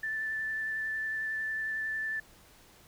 sine tone with vibrato, 1760 Hz, A6, in tune, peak -31 dBFS, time 0.03-2.2 s, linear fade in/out 5 ms, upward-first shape sine, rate 11 Hz, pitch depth 11 cents each way, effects pink hiss -58 dBFS RMS until 2.87 s

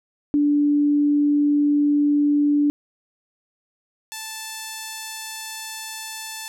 sine / 5% pulse tone pair in turn, 291.6 / 879.1 Hz, D4 / A5, -12 / -2 cents, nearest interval octave + perfect fifth, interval 1910 cents, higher second, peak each -15 / -19 dBFS, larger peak first, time 0.34-2.7 / 4.12-6.48 s, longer neither, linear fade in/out 0 ms, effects none

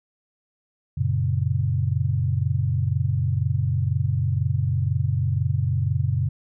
sine chord, F# major, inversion none, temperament equal, 92.5 / 116.54 / 138.59 Hz, F#2 / A#2 / C#3, 0 / 0 / 0 cents, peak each -24 dBFS, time 0.97-6.29 s, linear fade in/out 10 ms, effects none

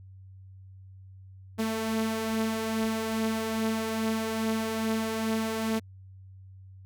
sawtooth beating tone pair, 220 / 222.4 Hz, A3 / A3, 0 / +19 cents, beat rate 2.4 Hz, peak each -31 / -24 dBFS, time 1.58-5.8 s, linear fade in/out 20 ms, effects added 95 Hz sine -46 dBFS peak until 6.85 s + Opus 48 kbps

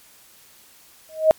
sine tone with exponential growth, 630 Hz, D#5, 21 cents sharp, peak -6 dBFS, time 1.09-1.31 s, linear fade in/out 0 ms, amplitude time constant 47 ms, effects white hiss -51 dBFS RMS until 1.38 s + MP3 96 kbps

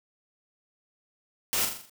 white noise with echo, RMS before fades -27 dBFS, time 1.53-1.65 s, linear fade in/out 0 ms, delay 41 ms, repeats 6, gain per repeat -5 dB, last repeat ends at 1.896 s, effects none

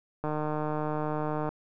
click train, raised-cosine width 1 ms, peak -18 dBFS, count 191, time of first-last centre 0.24-1.49 s, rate 152 Hz, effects none

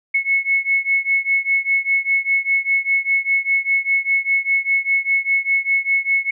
sine beating tone pair, 2193 / 2198 Hz, C#7 / C#7, -19 / -15 cents, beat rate 5 Hz, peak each -18 / -19 dBFS, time 0.14-6.31 s, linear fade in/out 10 ms, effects none

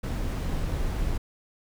brown noise, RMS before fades -28 dBFS, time 0.03-1.18 s, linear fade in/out 10 ms, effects none

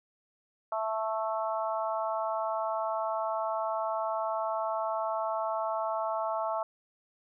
harmonic tone, 220 Hz, A3, in tune, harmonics 3 / 4 / 5 / 6, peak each -32 / -34 / -36 / -38 dBFS, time 0.72-6.63 s, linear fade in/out 2 ms, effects none

